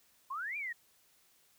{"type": "exponential two-way sweep", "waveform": "sine", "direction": "up then down", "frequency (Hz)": [1011, 2439, 1822], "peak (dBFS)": -36, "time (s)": [0.3, 0.73], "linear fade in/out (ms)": 10, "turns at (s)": 0.57, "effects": ["white hiss -68 dBFS RMS until 1.58 s"]}